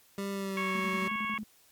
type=tone with pitch glide; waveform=25% pulse; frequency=198 to 189.06 Hz; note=G3 to F#3; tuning=+18 to +38 cents; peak=-29 dBFS; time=0.18-1.08 s; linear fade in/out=2 ms; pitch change=-80 cents; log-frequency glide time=0.31-0.76 s
type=harmonic tone; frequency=552 Hz; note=C#5; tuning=7 cents flat; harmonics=2 / 3 / 4 / 5 / 6; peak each=-34 / -43 / -34 / -42 / -47 dBFS; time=0.57-1.38 s; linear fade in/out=2 ms
type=tone with tremolo; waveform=sine; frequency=214.1 Hz; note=A3; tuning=47 cents flat; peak=-35 dBFS; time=0.75-1.44 s; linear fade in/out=2 ms; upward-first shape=square; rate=11 Hz; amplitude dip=75%
effects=white hiss -62 dBFS RMS until 1.71 s + MP3 96 kbps